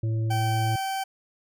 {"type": "harmonic tone", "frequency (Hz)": 111.5, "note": "A2", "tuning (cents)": 23, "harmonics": [1, 3, 5], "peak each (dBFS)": [-23, -37, -45], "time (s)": [0.03, 0.76], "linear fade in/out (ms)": 5}
{"type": "tone", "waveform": "40% pulse", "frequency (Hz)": 773, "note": "G5", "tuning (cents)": -24, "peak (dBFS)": -26, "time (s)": [0.3, 1.04], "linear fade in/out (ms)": 10}
{"effects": []}